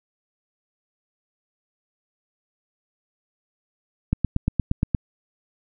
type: click train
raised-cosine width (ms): 5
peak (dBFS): -7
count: 8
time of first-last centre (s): 4.13-4.948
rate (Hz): 8.56
effects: none